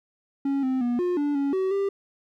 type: tone with pitch steps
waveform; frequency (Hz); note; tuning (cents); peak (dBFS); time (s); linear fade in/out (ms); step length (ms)
triangle; 276.4 / 260.2 / 241.6 / 356.8 / 290.2 / 279.7 / 378.7 / 395.3; C#4 / C4 / B3 / F4 / D4 / C#4 / F#4 / G4; -5 / -9 / -38 / +37 / -21 / +16 / +40 / +15; -20; 0.45-1.89; 5; 180
effects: none